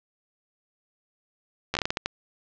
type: slowing click train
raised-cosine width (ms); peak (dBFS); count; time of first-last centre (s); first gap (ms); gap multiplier
0.2; -8; 9; 1.74-2.06; 12; 1.33
effects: low-pass 5000 Hz 12 dB/octave